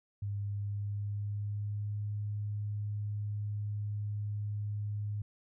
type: tone with pitch glide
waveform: sine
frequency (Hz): 101.4 to 103.95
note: G#2 to G#2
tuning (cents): -41 to +2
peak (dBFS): -33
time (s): 0.22-5.22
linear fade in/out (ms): 5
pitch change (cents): +43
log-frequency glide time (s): 0.39-2
effects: none